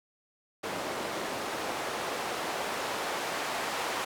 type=noise with band-pass filter sweep; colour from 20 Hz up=white; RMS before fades=-34 dBFS; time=0.63-4.05 s; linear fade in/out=10 ms; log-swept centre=470 to 800 Hz; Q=0.79; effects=none